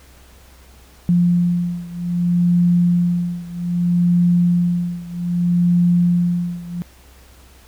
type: beating tone pair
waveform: sine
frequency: 174.61 / 175.24 Hz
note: F3 / F3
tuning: 0 / +6 cents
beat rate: 0.63 Hz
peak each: -16 / -18 dBFS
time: 1.09-6.82 s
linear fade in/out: 0 ms
effects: added 64 Hz sine -46 dBFS peak until 7.67 s + pink hiss -49 dBFS RMS until 7.67 s